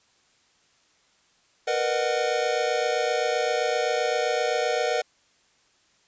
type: chord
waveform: square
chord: B major seventh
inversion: third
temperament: equal with one note detuned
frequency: 466.2 / 493.9 / 609.8 / 740 Hz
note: A#4 / B4 / D#5 / F#5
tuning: 0 / 0 / -35 / 0 cents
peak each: -29 dBFS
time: 1.67-5.02 s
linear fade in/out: 10 ms
effects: white hiss -63 dBFS RMS until 6.07 s + resampled to 16000 Hz